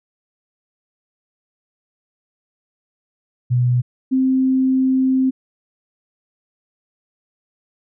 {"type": "tone pair in turn", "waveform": "sine", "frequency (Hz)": [123.47, 261.6], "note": ["B2", "C4"], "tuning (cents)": [0, 0], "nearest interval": "octave + minor second", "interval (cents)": 1300, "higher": "second", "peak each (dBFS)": -13, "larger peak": "neither", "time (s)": [[3.5, 3.82], [4.11, 5.31]], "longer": "second", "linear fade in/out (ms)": 20, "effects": []}